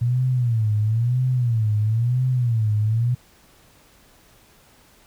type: tone with vibrato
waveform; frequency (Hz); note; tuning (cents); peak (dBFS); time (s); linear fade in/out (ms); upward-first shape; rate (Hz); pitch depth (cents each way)
sine; 116.54; A#2; 0; -17; 0.01-3.15; 10; sine; 1; 170
effects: pink hiss -54 dBFS RMS until 5.06 s